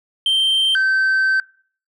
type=tone pair in turn; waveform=sine; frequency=3136 / 1546.4 Hz; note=G7 / G6; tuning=0 / -24 cents; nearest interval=octave; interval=1224 cents; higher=first; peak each=-11 dBFS; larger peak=neither; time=0.26-0.75 / 0.75-1.4 s; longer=second; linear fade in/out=2 ms; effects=noise-tail reverb RT60 0.5 s tail -25 dB re dry + tanh soft clip ceiling -13 dBFS